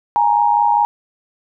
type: tone pair together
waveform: sine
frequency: 830.6 / 935.4 Hz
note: G#5 / A#5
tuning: 0 / +6 cents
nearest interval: major second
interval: 206 cents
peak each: -14 dBFS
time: 0.16-0.85 s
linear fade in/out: 0 ms
effects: none